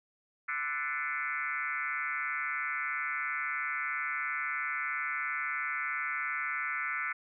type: tone with frequency modulation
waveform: sine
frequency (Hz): 1760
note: A6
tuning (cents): 0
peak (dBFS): -31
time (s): 0.48-7.13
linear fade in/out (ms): 10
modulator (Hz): 143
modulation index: 3.6
effects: none